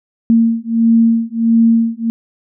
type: beating tone pair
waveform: sine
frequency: 228 / 229.5 Hz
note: A#3 / A#3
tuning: -38 / -27 cents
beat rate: 1.5 Hz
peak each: -12 / -12 dBFS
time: 0.3-2.1 s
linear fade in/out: 0 ms
effects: none